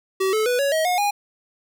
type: tone with pitch steps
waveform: square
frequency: 382 / 433.8 / 492.5 / 559.3 / 635.1 / 721.1 / 818.8 Hz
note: G4 / A4 / B4 / C#5 / D#5 / F#5 / G#5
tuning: -45 / -25 / -5 / +15 / +35 / -45 / -25 cents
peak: -19 dBFS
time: 0.2-1.11 s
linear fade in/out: 10 ms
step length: 130 ms
effects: none